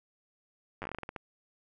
slowing click train, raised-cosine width 0.5 ms, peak -23 dBFS, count 12, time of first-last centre 0.82-1.162 s, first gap 9 ms, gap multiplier 1.23, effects none

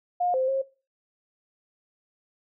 sine tone with pitch steps, 713 / 520 / 537 Hz, F5 / C5 / C5, +36 / -11 / +45 cents, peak -22 dBFS, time 0.2-0.62 s, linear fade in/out 10 ms, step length 140 ms, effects noise-tail reverb RT60 0.3 s tail -19 dB re dry

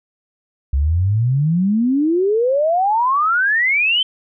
sine exponential sweep, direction up, 65.41 to 3136 Hz, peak -13 dBFS, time 0.73-4.03 s, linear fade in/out 5 ms, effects none

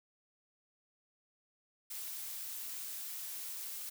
blue noise, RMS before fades -43 dBFS, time 1.9-3.9 s, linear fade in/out 10 ms, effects none

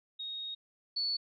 sine tone pair in turn, 3740 / 4440 Hz, A#7 / C#8, +5 / +2 cents, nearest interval minor third, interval 297 cents, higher second, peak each -37 / -30 dBFS, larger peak second, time 0.19-0.55 / 0.96-1.17 s, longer first, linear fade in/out 10 ms, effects none

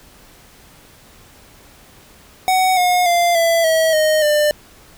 square tone with pitch steps, 748 / 720.4 / 693.9 / 668.3 / 643.7 / 620 / 597.1 Hz, F#5 / F#5 / F5 / E5 / E5 / D#5 / D5, +19 / -46 / -11 / +24 / -41 / -6 / +29 cents, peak -13 dBFS, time 2.48-4.51 s, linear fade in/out 0 ms, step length 290 ms, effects pink hiss -46 dBFS RMS until 4.97 s

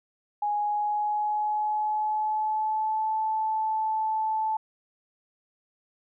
sine tone with pitch glide, 830.6 to 873.4 Hz, G#5 to A5, 0 to -13 cents, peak -24 dBFS, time 0.42-4.57 s, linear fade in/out 5 ms, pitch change +87 cents, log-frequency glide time 0.55-3.15 s, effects none

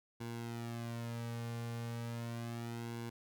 sawtooth tone with flanger, 117.1 Hz, A#2, 8 cents sharp, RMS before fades -42 dBFS, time 0.2-3.1 s, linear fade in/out 10 ms, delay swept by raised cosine 1.6 to 3.1 ms, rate 0.35 Hz, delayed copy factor -0.75, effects none

